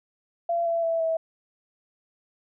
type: tone with pitch steps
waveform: sine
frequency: 682 / 671.4 / 661.1 / 650.8 Hz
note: F5 / E5 / E5 / E5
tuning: -41 / +32 / +5 / -22 cents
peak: -22 dBFS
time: 0.49-1.17 s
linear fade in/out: 5 ms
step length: 170 ms
effects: none